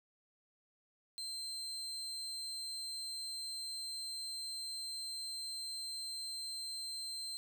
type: tone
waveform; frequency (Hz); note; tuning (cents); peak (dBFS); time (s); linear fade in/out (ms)
35% pulse; 4126; C8; -25; -39; 1.18-7.37; 0
effects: none